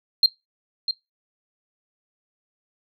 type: tone with echo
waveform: sine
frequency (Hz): 4186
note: C8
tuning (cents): 0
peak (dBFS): -10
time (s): 0.23-0.26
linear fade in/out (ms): 2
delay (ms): 650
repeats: 1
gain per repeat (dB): -10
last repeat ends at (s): 0.91
effects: noise-tail reverb RT60 0.2 s tail -19 dB re dry + tanh soft clip ceiling -7 dBFS